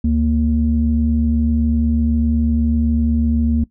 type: tone pair together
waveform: sine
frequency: 73.2 / 231.6 Hz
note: D2 / A#3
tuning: -5 / -11 cents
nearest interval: octave + minor sixth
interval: 1994 cents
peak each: -16 / -15 dBFS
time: 0.04-3.64 s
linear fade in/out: 5 ms
effects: noise-tail reverb RT60 0.1 s tail -18 dB re dry + tanh soft clip ceiling -5 dBFS